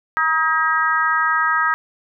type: harmonic tone with a mistuned harmonic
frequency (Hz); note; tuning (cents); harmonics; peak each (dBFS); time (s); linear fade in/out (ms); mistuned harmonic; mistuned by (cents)
316.8; D#4; +31; 3 / 4 / 5 / 6; -24 / -18 / -20 / -24; 0.17-1.74; 0; 5; +30
effects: none